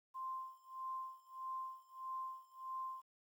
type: tone with tremolo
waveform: sine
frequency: 1046.5 Hz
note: C6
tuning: in tune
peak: -40 dBFS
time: 0.14-3.02 s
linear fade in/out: 20 ms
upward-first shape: sine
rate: 1.6 Hz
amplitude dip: 95%
effects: 12-bit